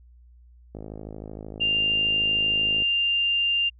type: click train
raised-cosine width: 2 ms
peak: -24 dBFS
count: 111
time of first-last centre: 0.75-2.822 s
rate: 53.1 Hz
type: tone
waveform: sine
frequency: 2794 Hz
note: F7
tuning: in tune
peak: -20 dBFS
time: 1.6-3.7 s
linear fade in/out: 20 ms
effects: added 60 Hz sine -49 dBFS peak until 3.79 s